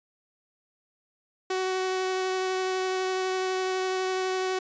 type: tone with vibrato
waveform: sawtooth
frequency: 374.1 Hz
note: F#4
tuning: 19 cents sharp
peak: -22 dBFS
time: 1.5-4.59 s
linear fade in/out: 5 ms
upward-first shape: triangle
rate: 12 Hz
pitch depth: 10 cents each way
effects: resampled to 16000 Hz